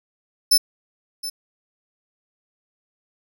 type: tone with echo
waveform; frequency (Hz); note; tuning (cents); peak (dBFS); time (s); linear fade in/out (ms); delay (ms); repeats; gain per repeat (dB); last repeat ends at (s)
sawtooth; 5274; E8; 0; -9; 0.51-0.58; 10; 720; 1; -15; 1.3
effects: none